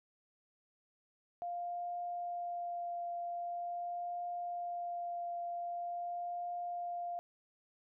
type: tone with vibrato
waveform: sine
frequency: 698.5 Hz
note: F5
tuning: in tune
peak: -37 dBFS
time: 1.42-7.19 s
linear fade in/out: 0 ms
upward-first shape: triangle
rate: 0.44 Hz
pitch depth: 12 cents each way
effects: none